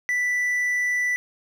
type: tone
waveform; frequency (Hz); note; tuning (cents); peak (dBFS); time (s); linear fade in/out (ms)
triangle; 1975.5; B6; 0; -19; 0.09-1.16; 0
effects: none